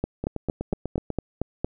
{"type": "two click trains", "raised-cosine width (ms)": 2, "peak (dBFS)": [-11, -15], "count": [8, 8], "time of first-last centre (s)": [[0.04, 1.646], [0.24, 1.103]], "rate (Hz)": [4.36, 8.11], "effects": []}